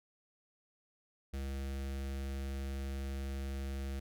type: tone with notch filter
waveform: square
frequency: 68 Hz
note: C#2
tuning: 33 cents flat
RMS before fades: -39 dBFS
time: 1.33-4 s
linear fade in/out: 10 ms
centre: 980 Hz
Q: 1.9
effects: none